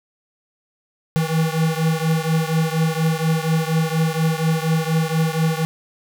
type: beating tone pair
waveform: square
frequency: 159.1 / 163.3 Hz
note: D#3 / E3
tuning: +39 / -16 cents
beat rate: 4.2 Hz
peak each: -20 / -22 dBFS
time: 1.16-5.65 s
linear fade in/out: 0 ms
effects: none